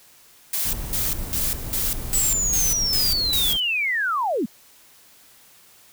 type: noise with tremolo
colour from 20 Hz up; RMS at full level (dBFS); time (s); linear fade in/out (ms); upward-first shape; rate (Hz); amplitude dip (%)
blue; -24; 0.53-3.6; 5; square; 2.5; 80
type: noise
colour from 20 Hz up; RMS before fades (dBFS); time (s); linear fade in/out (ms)
brown; -30; 0.65-3.57; 5
type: linear sweep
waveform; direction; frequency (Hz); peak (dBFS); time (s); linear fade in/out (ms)
sine; down; 7902 to 181.7; -20; 2.13-4.46; 10
effects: white hiss -52 dBFS RMS until 5.92 s